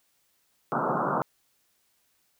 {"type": "band-pass noise", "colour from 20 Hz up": "white", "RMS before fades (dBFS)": -27, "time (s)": [0.72, 1.22], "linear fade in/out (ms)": 0, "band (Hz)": [130, 1400], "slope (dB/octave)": 96, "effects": ["white hiss -70 dBFS RMS until 2.39 s"]}